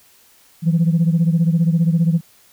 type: beating tone pair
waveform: sine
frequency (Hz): 163.3 / 178.3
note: E3 / F3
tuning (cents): -16 / +36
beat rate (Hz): 15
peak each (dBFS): -13 / -17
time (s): 0.62-2.21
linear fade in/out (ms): 50
effects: tanh soft clip ceiling -8 dBFS + white hiss -52 dBFS RMS until 2.52 s